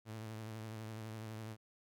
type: tone with vibrato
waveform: sawtooth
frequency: 110 Hz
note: A2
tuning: in tune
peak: -40 dBFS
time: 0.05-1.57 s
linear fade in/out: 50 ms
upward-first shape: triangle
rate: 12 Hz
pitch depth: 50 cents each way
effects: none